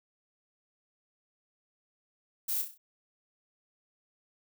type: noise with echo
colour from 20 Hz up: violet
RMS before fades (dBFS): -32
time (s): 2.48-2.62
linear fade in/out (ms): 10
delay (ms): 32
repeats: 5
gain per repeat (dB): -6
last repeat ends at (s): 2.78
effects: none